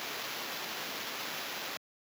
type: noise with sample-and-hold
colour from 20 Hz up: white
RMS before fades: -39 dBFS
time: 0-1.77 s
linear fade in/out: 0 ms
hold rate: 8820 Hz
effects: high-pass 200 Hz 12 dB/octave